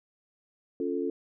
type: chord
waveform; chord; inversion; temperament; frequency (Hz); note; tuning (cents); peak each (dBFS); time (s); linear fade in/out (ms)
sine; Db augmented; none; equal; 277.2 / 349.2 / 440; Db4 / F4 / A4; 0 / 0 / 0; -32; 0.8-1.1; 2
effects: none